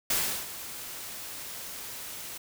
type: noise with ADSR envelope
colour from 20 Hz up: white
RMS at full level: -26 dBFS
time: 0.1-2.38 s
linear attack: 4 ms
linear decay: 350 ms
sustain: -14 dB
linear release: 9 ms
effects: none